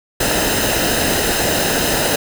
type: noise with comb filter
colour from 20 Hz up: pink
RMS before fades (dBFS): -17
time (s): 0.2-2.16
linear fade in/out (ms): 5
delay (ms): 0.88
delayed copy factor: -0.6
effects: none